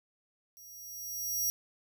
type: tone with level ramp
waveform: 20% pulse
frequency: 5700 Hz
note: F8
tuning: 34 cents sharp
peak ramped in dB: -46 to -22 dBFS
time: 0.57-1.5 s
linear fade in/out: 0 ms
effects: none